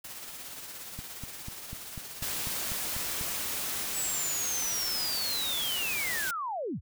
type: noise with tremolo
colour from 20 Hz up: white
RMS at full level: -41 dBFS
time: 0.04-3.85 s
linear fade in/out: 5 ms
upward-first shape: triangle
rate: 17 Hz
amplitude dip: 40%
type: click train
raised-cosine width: 5 ms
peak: -27 dBFS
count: 10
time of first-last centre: 0.99-3.212 s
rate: 4.05 Hz
type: noise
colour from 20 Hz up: white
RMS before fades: -34 dBFS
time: 2.22-6.31 s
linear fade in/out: 5 ms
type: linear sweep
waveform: sine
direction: down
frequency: 8000 to 41.92 Hz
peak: -31 dBFS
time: 3.93-6.81 s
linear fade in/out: 50 ms
effects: none

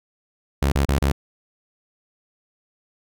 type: tone bursts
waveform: sawtooth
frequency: 69.3 Hz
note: C#2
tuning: in tune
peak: -13 dBFS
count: 4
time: 0.62-1.119 s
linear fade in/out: 5 ms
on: 100 ms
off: 33 ms
effects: none

